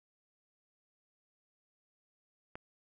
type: click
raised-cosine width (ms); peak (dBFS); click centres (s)
0.5; -28; 2.555
effects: none